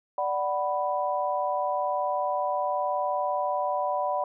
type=chord; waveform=sine; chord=B minor; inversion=first; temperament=equal with one note detuned; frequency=587.3 / 746.9 / 987.8 Hz; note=D5 / F#5 / B5; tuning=0 / +16 / 0 cents; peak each=-29 dBFS; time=0.18-4.24 s; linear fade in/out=2 ms; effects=none